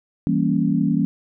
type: chord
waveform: sine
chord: E diminished seventh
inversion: none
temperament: equal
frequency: 164.81 / 196 / 233.1 / 277.2 Hz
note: E3 / G3 / Bb3 / Db4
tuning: 0 / 0 / 0 / 0 cents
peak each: -22 dBFS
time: 0.27-1.05 s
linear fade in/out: 0 ms
effects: none